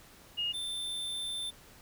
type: tone pair in turn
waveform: sine / square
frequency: 2856 / 3557 Hz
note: F7 / A7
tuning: +38 / +18 cents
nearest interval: major third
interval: 380 cents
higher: second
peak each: -30 / -35 dBFS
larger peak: first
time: 0.37-0.53 / 0.53-1.51 s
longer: second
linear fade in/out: 20 ms
effects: pink hiss -56 dBFS RMS until 1.81 s